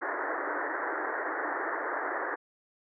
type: band-pass noise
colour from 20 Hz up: white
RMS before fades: -33 dBFS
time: 0.01-2.36 s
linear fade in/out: 20 ms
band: 290 to 1900 Hz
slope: 96 dB/octave
effects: none